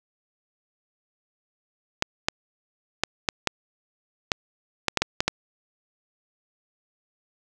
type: clicks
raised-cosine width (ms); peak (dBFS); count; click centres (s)
0.2; -3; 11; 2.024 / 2.285 / 3.036 / 3.288 / 3.473 / 4.318 / 4.883 / 4.973 / 5.02 / 5.205 / 5.28
effects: none